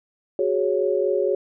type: chord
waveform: sine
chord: F# suspended second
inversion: none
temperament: equal with one note detuned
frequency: 371.1 / 415.3 / 554.4 Hz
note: F#4 / G#4 / C#5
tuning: +5 / 0 / 0 cents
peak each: -23 dBFS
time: 0.39-1.35 s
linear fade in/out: 2 ms
effects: none